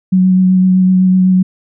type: tone with vibrato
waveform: sine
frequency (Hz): 185.5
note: F#3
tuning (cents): +5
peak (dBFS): -6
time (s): 0.12-1.43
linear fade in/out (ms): 10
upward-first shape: sine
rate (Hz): 7.9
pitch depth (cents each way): 14
effects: none